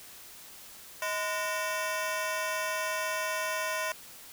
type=ring-modulated tone; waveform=20% pulse; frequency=826 Hz; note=G#5; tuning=10 cents flat; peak=-22 dBFS; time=1.02-3.92 s; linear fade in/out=2 ms; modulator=195 Hz; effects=white hiss -49 dBFS RMS until 4.32 s